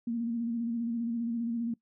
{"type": "tone with vibrato", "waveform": "sine", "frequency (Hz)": 233.1, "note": "A#3", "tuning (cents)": 0, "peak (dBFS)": -29, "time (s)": [0.07, 1.74], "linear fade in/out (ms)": 5, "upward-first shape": "square", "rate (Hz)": 15, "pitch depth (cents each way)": 32, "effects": ["noise-tail reverb RT60 0.1 s tail -22 dB re dry"]}